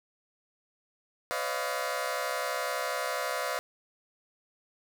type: tone cluster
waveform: 20% pulse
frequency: 507 / 571 / 631 / 703 Hz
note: B4 / D5 / D#5 / F5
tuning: +45 / -49 / +24 / +11 cents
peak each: -31 dBFS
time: 1.31-3.59 s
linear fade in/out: 0 ms
effects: none